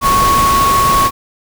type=tone in noise; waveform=sine; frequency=1106 Hz; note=C#6; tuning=4 cents flat; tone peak=-9 dBFS; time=0.01-1.11 s; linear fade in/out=50 ms; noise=pink; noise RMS=-17 dBFS; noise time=0.01-1.11 s; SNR=+5 dB; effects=none